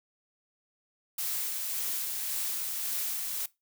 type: noise with tremolo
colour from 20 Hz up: blue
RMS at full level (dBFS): -32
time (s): 1.18-3.46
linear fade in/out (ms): 5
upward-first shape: sine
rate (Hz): 1.8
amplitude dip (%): 25
effects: noise-tail reverb RT60 0.2 s tail -20 dB re dry